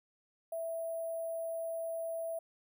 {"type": "tone with sample-and-hold", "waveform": "sine", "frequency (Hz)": 659.3, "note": "E5", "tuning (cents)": 0, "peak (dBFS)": -35, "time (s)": [0.52, 2.39], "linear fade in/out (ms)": 5, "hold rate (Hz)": 11025, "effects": []}